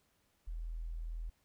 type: tone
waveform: sine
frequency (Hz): 41.05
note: E1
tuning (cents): -6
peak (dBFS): -38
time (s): 0.47-1.3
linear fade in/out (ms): 10
effects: pink hiss -75 dBFS RMS until 1.44 s